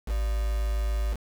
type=tone with quantisation; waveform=sine; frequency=53.6 Hz; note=A1; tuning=45 cents flat; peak=-24 dBFS; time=0.06-1.17 s; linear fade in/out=50 ms; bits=6; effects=none